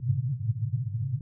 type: band-pass noise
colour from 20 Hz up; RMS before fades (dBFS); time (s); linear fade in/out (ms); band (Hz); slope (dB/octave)
white; -29; 0-1.21; 2; 100 to 140; 96
effects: none